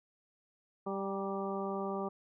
harmonic tone with a mistuned harmonic, 196 Hz, G3, in tune, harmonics 1 / 2 / 3 / 4 / 5 / 6, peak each -39 / -38 / -42 / -42 / -46 / -43 dBFS, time 0.86-2.09 s, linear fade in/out 10 ms, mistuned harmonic 5, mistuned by -38 cents, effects none

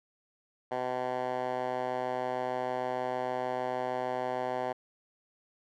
10% pulse tone with band-pass filter, 126.5 Hz, B2, 42 cents sharp, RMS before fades -33 dBFS, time 0.71-4.73 s, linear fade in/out 10 ms, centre 800 Hz, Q 1.6, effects none

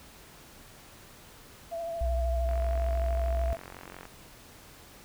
sine tone with vibrato, 671 Hz, E5, 31 cents sharp, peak -32 dBFS, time 1.71-3.57 s, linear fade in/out 20 ms, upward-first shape triangle, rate 13 Hz, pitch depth 32 cents each way
sine tone with pitch glide, 61.74 to 62.17 Hz, B1 to B1, 0 to +12 cents, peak -26 dBFS, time 2.01-3.53 s, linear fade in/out 0 ms, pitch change +12 cents, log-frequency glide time 2.46-2.64 s
click train, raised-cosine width 0.5 ms, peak -28 dBFS, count 72, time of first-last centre 2.49-4.054 s, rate 45.4 Hz
effects pink hiss -52 dBFS RMS until 5.04 s

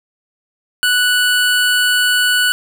25% pulse tone, 1480 Hz, F#6, in tune, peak -8 dBFS, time 0.83-2.52 s, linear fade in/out 0 ms, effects none

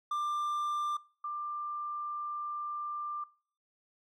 triangle / sine tone pair in turn, 1188 / 1188 Hz, D6 / D6, +20 / +20 cents, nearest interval unison, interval 0 cents, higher neither, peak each -28 / -34 dBFS, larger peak first, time 0.11-0.97 / 1.24-3.24 s, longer second, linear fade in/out 5 ms, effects noise-tail reverb RT60 0.5 s tail -24 dB re dry

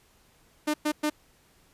sawtooth tone bursts, 301.6 Hz, D4, 46 cents sharp, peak -20 dBFS, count 3, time 0.67-1.1 s, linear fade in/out 10 ms, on 70 ms, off 110 ms, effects pink hiss -62 dBFS RMS until 1.73 s + resampled to 32000 Hz

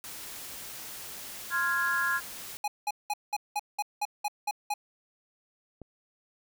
white noise, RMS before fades -42 dBFS, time 0.04-2.57 s, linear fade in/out 0 ms
sine chord, F minor, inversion second, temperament equal, 1046.5 / 1396.9 / 1661.2 Hz, C6 / F6 / Ab6, 0 / 0 / 0 cents, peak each -33 / -30 / -28 dBFS, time 1.5-2.21 s, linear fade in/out 50 ms
square tone bursts, 831 Hz, G#5, 1 cent sharp, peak -28 dBFS, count 10, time 2.64-4.74 s, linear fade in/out 5 ms, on 39 ms, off 190 ms
click, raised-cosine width 2 ms, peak -30 dBFS, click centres 5.817 s
effects none

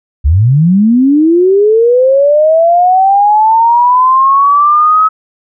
sine linear sweep, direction up, 63.1 to 1287 Hz, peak -4 dBFS, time 0.24-5.09 s, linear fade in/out 20 ms, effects none

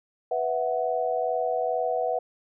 sine chord, B suspended fourth, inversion none, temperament just, 493.9 / 658.5 / 740.8 Hz, B4 / E5 / F#5, 0 / -2 / +2 cents, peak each -28 dBFS, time 0.31-2.19 s, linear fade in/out 5 ms, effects none

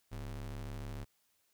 square ring-modulated tone, 73.42 Hz, D2, in tune, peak -38 dBFS, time 0.11-1.05 s, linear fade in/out 20 ms, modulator 33.4 Hz, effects white hiss -75 dBFS RMS until 1.53 s

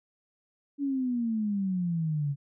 sine exponential sweep, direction down, 287.7 to 138.59 Hz, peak -26 dBFS, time 0.78-2.36 s, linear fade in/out 50 ms, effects none

